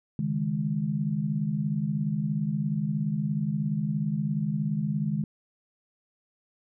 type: chord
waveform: sine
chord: C# suspended second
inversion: none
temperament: equal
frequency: 138.59 / 155.56 / 207.7 Hz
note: C#3 / D#3 / G#3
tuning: 0 / 0 / 0 cents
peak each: -33 / -28 / -29 dBFS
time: 0.19-5.24 s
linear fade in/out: 2 ms
effects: none